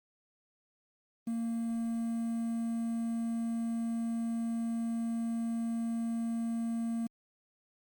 triangle tone with quantisation, 230 Hz, A#3, 23 cents flat, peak -29 dBFS, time 1.27-7.07 s, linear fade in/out 5 ms, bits 9, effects Opus 32 kbps

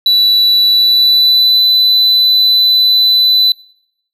triangle tone with pitch glide, 3951 to 3999 Hz, B7 to B7, 0 to +21 cents, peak -5 dBFS, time 0.06-3.52 s, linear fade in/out 2 ms, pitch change +21 cents, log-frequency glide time 0.69-1.61 s, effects noise-tail reverb RT60 0.8 s tail -25 dB re dry

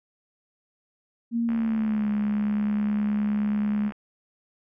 sine tone with pitch glide, 233.1 to 208.9 Hz, A#3 to G#3, 0 to +10 cents, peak -22 dBFS, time 1.31-3.92 s, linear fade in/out 50 ms, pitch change -190 cents, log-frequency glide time 1.45-2.09 s
click train, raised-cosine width 0.5 ms, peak -25 dBFS, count 170, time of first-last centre 1.49-3.922 s, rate 69.5 Hz
effects none

